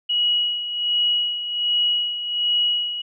sine tone with tremolo, 2911 Hz, F#7, 29 cents flat, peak -16 dBFS, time 0.09-3.02 s, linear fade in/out 10 ms, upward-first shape sine, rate 1.3 Hz, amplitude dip 65%, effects none

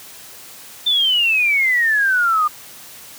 sine exponential sweep, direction down, 3587 to 1199 Hz, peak -13 dBFS, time 0.86-2.48 s, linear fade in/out 10 ms, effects white hiss -39 dBFS RMS until 3.18 s + high-pass 60 Hz 12 dB/octave

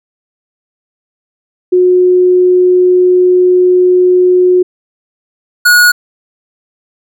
sine / square tone pair in turn, 363.2 / 1452.8 Hz, F#4 / F#6, -32 / -32 cents, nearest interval 2 octaves, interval 2400 cents, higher second, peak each -4 dBFS, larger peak neither, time 1.72-4.63 / 5.65-5.92 s, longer first, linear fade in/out 10 ms, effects none

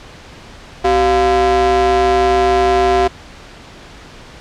square ring-modulated tone, 159.6 Hz, D#3, 44 cents sharp, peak -8 dBFS, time 0.84-3.08 s, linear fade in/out 10 ms, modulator 542 Hz, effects pink hiss -37 dBFS RMS until 4.4 s + low-pass 5000 Hz 12 dB/octave

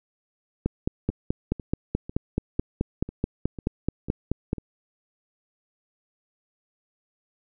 two click trains, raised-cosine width 3 ms, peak -10 / -22 dBFS, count 19 / 8, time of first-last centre 0.66-4.531 / 1.1-4.583 s, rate 4.65 / 2.01 Hz, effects none

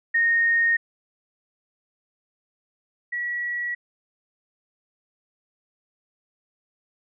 sine tone pair in turn, 1852 / 1930 Hz, A#6 / B6, -12 / -40 cents, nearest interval minor second, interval 72 cents, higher second, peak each -17 / -25 dBFS, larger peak first, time 0.14-0.77 / 3.12-3.75 s, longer neither, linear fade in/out 10 ms, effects none

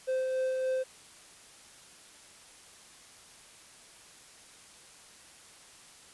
triangle tone with tremolo, 519 Hz, C5, 14 cents flat, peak -25 dBFS, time 0.07-0.84 s, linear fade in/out 20 ms, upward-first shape sine, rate 3.5 Hz, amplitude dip 25%, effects white hiss -54 dBFS RMS until 6.13 s + resampled to 24000 Hz

